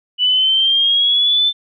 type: exponential sweep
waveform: sine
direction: up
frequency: 2960 to 3551 Hz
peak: -11 dBFS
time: 0.18-1.53 s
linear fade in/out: 50 ms
effects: none